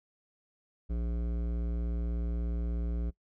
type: tone with hard clipping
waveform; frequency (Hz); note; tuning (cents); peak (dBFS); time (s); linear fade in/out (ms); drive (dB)
sine; 58.27; A#1; 0; -32; 0.89-3.11; 20; 14
effects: noise-tail reverb RT60 0.1 s tail -21 dB re dry